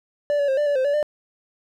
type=tone with pitch steps; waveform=triangle; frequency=583 / 570 / 533 / 590 / 576 / 520 / 574 / 597 Hz; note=D5 / C#5 / C5 / D5 / D5 / C5 / D5 / D5; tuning=-13 / +48 / +32 / +8 / -34 / -11 / -40 / +28 cents; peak=-16 dBFS; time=0.3-1.028 s; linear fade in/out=0 ms; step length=91 ms; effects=none